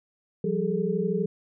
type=tone cluster; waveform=sine; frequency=173.2 / 192.7 / 408.3 / 440.6 Hz; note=F3 / G3 / G#4 / A4; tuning=-14 / -29 / -29 / +2 cents; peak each=-29 dBFS; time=0.44-1.26 s; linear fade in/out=5 ms; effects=none